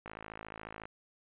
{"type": "click train", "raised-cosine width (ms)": 0.5, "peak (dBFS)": -28, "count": 44, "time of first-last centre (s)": [0.06, 0.855], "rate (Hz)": 54.1, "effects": ["resampled to 8000 Hz"]}